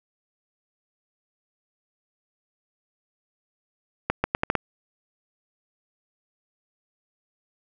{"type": "accelerating click train", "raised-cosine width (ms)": 0.5, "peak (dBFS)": -6, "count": 6, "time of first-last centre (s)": [4.1, 4.553], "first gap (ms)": 140, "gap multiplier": 0.78, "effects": []}